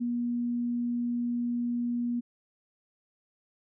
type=tone; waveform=sine; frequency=240 Hz; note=B3; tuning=49 cents flat; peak=-27 dBFS; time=0-2.21 s; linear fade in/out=20 ms; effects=none